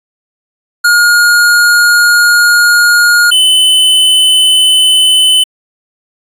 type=tone pair in turn; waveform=square; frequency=1428 / 3026 Hz; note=F6 / F#7; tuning=+38 / +38 cents; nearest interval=octave + minor second; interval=1300 cents; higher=second; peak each=-5 dBFS; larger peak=neither; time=0.84-3.31 / 3.31-5.44 s; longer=first; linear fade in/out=10 ms; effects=resampled to 32000 Hz